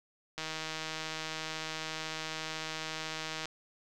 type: click train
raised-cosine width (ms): 0.2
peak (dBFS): -20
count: 487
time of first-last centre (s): 0.38-3.456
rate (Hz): 158
effects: none